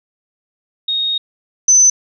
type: tone pair in turn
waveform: sine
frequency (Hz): 3729 / 6080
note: A#7 / F#8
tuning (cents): 0 / +46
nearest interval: minor sixth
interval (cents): 846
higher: second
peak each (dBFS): -15 / -6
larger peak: second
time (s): 0.88-1.18 / 1.68-1.9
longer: first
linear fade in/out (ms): 5
effects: none